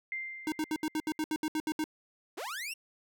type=tone with exponential decay; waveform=sine; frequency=2093 Hz; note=C7; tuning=in tune; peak=-32 dBFS; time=0.12-1.18 s; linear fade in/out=1 ms; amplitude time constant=230 ms
type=tone bursts; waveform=square; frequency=310 Hz; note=D#4; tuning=6 cents flat; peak=-30 dBFS; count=12; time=0.47-1.841 s; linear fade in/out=2 ms; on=51 ms; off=69 ms
type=linear sweep; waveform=sawtooth; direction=up; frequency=276.1 to 2836 Hz; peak=-33 dBFS; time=2.37-2.74 s; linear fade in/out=10 ms
effects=none